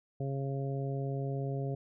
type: harmonic tone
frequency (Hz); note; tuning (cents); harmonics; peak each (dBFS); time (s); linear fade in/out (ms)
136.9; C#3; -21; 1 / 2 / 3 / 4 / 5; -33 / -43 / -40 / -44 / -45; 0.2-1.75; 5
effects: none